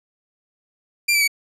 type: tone with pitch steps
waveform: sawtooth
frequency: 2374 / 2318 / 2264 Hz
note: D7 / D7 / C#7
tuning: +18 / -23 / +36 cents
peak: -12 dBFS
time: 1.08-1.278 s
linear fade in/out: 10 ms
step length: 66 ms
effects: resampled to 32000 Hz